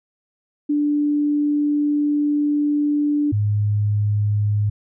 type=tone pair in turn; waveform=sine; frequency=293.7 / 104.13 Hz; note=D4 / G#2; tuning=0 / +5 cents; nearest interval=octave + tritone; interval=1795 cents; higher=first; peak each=-16 dBFS; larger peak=neither; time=0.69-3.32 / 3.32-4.7 s; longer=first; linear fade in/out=10 ms; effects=none